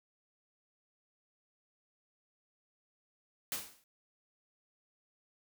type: noise with exponential decay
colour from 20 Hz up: white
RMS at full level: -34 dBFS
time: 3.52-3.84 s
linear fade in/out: 2 ms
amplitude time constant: 69 ms
effects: none

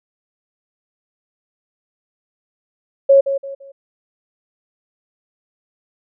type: tone with echo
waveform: sine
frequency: 550 Hz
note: C#5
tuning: 14 cents flat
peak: -6 dBFS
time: 3.09-3.21 s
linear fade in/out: 10 ms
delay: 170 ms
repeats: 3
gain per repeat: -10 dB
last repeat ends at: 3.72 s
effects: none

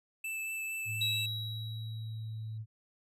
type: tone with vibrato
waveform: square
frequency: 2637 Hz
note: E7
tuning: in tune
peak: -36 dBFS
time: 0.24-1.26 s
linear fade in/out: 5 ms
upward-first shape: triangle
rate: 4.4 Hz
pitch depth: 11 cents each way
type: tone with pitch glide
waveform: sine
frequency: 109.1 to 109.8 Hz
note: A2 to A2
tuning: -14 to -3 cents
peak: -37 dBFS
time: 0.85-2.66 s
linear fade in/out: 50 ms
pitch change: +11 cents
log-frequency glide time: 0.98-1.46 s
type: tone with exponential decay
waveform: triangle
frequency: 3874 Hz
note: B7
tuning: 34 cents flat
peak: -27 dBFS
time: 1.01-2.58 s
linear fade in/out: 5 ms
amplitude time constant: 340 ms
effects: none

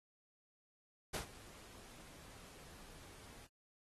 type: noise with ADSR envelope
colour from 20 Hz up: pink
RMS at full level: -40 dBFS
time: 1.13-3.48 s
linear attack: 14 ms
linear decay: 110 ms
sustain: -18 dB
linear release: 35 ms
effects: AAC 32 kbps

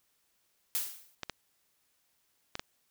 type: noise with exponential decay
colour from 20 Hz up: blue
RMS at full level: -29 dBFS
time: 0.75-1.15 s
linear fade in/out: 0 ms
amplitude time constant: 86 ms
type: clicks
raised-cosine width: 0.2 ms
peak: -18 dBFS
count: 4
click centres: 1.233 / 1.297 / 2.554 / 2.595 s
effects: white hiss -74 dBFS RMS until 2.9 s

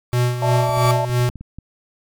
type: tone with exponential growth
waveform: 40% pulse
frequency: 1151 Hz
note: D6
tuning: 35 cents flat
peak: -17 dBFS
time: 0.12-0.91 s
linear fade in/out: 0 ms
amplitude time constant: 170 ms
type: tone with tremolo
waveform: square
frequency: 122.9 Hz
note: B2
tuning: 8 cents flat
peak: -15 dBFS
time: 0.13-1.29 s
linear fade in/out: 0 ms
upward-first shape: sine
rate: 3 Hz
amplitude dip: 65%
type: chord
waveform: sine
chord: D suspended second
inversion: none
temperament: equal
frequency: 587.3 / 659.3 / 880 Hz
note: D5 / E5 / A5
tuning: 0 / 0 / 0 cents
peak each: -24 / -24 / -22 dBFS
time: 0.42-1.05 s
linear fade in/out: 2 ms
type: clicks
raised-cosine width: 5 ms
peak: -22 dBFS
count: 9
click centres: 0.693 / 0.774 / 0.853 / 1.097 / 1.202 / 1.298 / 1.357 / 1.41 / 1.586 s
effects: none

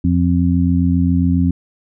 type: harmonic tone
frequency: 87.31 Hz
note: F2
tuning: in tune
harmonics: 1 / 2 / 3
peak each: -16 / -16 / -16 dBFS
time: 0.04-1.51 s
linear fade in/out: 5 ms
effects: none

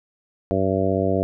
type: harmonic tone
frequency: 95.8 Hz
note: G2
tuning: 39 cents flat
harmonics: 1 / 2 / 3 / 4 / 5 / 6 / 7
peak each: -26 / -26 / -26 / -26 / -26 / -26 / -26 dBFS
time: 0.51-1.23 s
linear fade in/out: 0 ms
effects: none

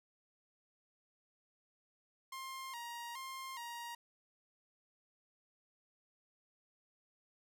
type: tone with vibrato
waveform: sawtooth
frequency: 1000 Hz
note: B5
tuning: 21 cents sharp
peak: -40 dBFS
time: 2.32-3.95 s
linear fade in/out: 5 ms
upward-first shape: square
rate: 1.2 Hz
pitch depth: 100 cents each way
effects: none

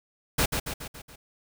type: noise with echo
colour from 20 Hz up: pink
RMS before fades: -23 dBFS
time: 0.38-0.46 s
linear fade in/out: 10 ms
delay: 140 ms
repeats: 5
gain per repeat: -5 dB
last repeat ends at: 1.16 s
effects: none

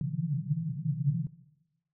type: band-pass noise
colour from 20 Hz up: pink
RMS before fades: -31 dBFS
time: 0.01-1.27 s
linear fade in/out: 2 ms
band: 130 to 170 Hz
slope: 96 dB/octave
effects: noise-tail reverb RT60 1.0 s tail -18 dB re dry

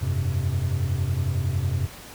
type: chord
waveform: triangle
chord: F suspended second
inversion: none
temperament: just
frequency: 87.31 / 98.22 / 130.96 Hz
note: F2 / G2 / C3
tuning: 0 / +4 / +2 cents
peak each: -24 dBFS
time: 0.01-1.87 s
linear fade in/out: 20 ms
effects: tanh soft clip ceiling -12 dBFS + pink hiss -42 dBFS RMS until 2.14 s

